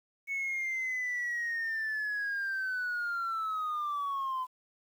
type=linear sweep; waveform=sine; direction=down; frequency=2217 to 1012 Hz; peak=-29 dBFS; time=0.27-4.47 s; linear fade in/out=50 ms; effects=tanh soft clip ceiling -29 dBFS + 10-bit